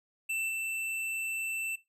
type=tone with level steps; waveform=square; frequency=2668 Hz; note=E7; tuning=20 cents sharp; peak=-31 / -33 dBFS; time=0.29-1.76 s; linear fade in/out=10 ms; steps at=0.48 s; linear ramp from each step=20 ms; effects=noise-tail reverb RT60 0.2 s tail -18 dB re dry + resampled to 32000 Hz